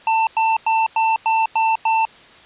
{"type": "tone bursts", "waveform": "square", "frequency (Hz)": 892, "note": "A5", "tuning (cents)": 23, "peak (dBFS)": -15, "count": 7, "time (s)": [0.07, 2.052], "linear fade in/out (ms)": 2, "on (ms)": 200, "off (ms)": 97, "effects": ["white hiss -45 dBFS RMS until 2.45 s", "resampled to 8000 Hz"]}